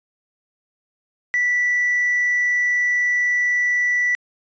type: tone with hard clipping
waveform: triangle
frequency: 1964 Hz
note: B6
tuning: 10 cents flat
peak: -16 dBFS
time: 1.34-4.15 s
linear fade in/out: 0 ms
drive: 2 dB
effects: resampled to 16000 Hz